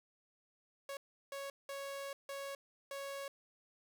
sawtooth tone bursts at uneven times, 554.4 Hz, C#5, in tune, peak -38 dBFS, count 5, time 0.89-0.97 / 1.32-1.5 / 1.69-2.13 / 2.29-2.55 / 2.91-3.28 s, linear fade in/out 2 ms, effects none

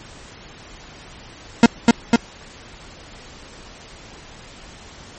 40% pulse tone with echo, 233.1 Hz, A#3, in tune, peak -4 dBFS, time 1.63-1.66 s, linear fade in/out 2 ms, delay 250 ms, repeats 2, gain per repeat -2 dB, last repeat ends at 2.16 s, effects pink hiss -41 dBFS RMS until 5.18 s + MP3 32 kbps

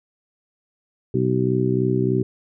harmonic tone, 63.3 Hz, B1, 43 cents sharp, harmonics 2 / 3 / 4 / 5 / 6, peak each -22 / -25 / -27 / -25 / -22 dBFS, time 1.14-2.23 s, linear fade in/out 5 ms, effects none

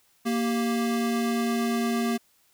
square tone pair together, 233.1 / 391.4 Hz, A#3 / G4, 0 / -3 cents, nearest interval major sixth, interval 897 cents, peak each -25 / -32 dBFS, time 0.25-2.18 s, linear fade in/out 20 ms, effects white hiss -64 dBFS RMS until 2.53 s

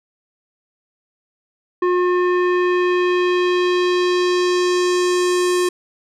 square tone with low-pass filter sweep, 358.9 Hz, F4, 47 cents sharp, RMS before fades -17 dBFS, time 1.82-5.69 s, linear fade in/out 5 ms, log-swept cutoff 1400 to 10000 Hz, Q 1.4, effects none

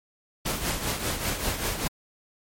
pink noise with tremolo, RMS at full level -26 dBFS, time 0.45-1.88 s, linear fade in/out 10 ms, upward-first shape triangle, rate 5.1 Hz, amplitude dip 65%, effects MP3 64 kbps

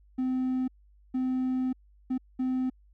triangle tone bursts at uneven times, 257.2 Hz, C4, 30 cents flat, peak -23 dBFS, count 4, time 0.18-0.68 / 1.14-1.73 / 2.1-2.18 / 2.39-2.7 s, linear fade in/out 10 ms, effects tanh soft clip ceiling -19 dBFS + added 50 Hz sine -56 dBFS peak until 2.93 s

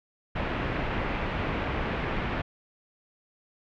pink low-pass noise, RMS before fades -30 dBFS, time 0.35-2.42 s, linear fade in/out 10 ms, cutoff 2700 Hz, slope 24 dB/octave, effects none

